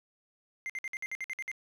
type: tone bursts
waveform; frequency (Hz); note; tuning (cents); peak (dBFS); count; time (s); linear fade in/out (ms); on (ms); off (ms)
triangle; 2093; C7; 0; -32; 10; 0.66-1.515; 0; 36; 55
effects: none